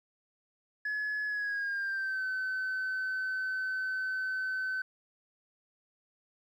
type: tone with pitch glide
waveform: sine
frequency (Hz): 1700 to 1523.3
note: G#6 to F#6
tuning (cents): +40 to +50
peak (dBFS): -29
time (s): 0.85-4.82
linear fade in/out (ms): 5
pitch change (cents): -190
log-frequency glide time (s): 1.26-2.25
effects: tanh soft clip ceiling -29 dBFS + 11-bit